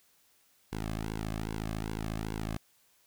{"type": "tone with flanger", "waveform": "sawtooth", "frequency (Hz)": 54, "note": "A1", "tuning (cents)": -32, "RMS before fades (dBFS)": -36, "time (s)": [0.72, 2.57], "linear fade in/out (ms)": 5, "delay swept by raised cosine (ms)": [1.6, 2.15], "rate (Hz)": 2.5, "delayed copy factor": -1, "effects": ["white hiss -67 dBFS RMS until 3.06 s"]}